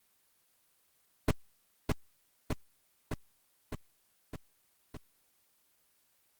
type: noise with echo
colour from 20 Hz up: brown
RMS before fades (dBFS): -21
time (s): 1.28-1.31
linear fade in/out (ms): 5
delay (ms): 610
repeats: 6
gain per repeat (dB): -3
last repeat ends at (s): 4.97
effects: white hiss -71 dBFS RMS until 6.39 s + Opus 24 kbps